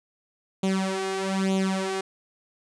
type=tone with flanger; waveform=sawtooth; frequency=191.5 Hz; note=G3; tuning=40 cents flat; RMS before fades=-26 dBFS; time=0.63-2.01 s; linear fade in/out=5 ms; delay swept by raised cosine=0.29 to 2.79 ms; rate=1.1 Hz; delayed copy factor=+0.8; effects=resampled to 22050 Hz